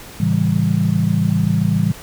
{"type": "chord", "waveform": "sine", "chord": "A dominant seventh", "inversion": "none", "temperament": "just", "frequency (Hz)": [110, 137.5, 165, 198], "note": ["A2", "C#3", "E3", "G3"], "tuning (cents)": [0, -14, 2, 18], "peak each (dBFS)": [-20, -22, -17, -19], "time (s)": [0.2, 1.92], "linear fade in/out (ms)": 5, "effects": ["pink hiss -37 dBFS RMS until 2.02 s"]}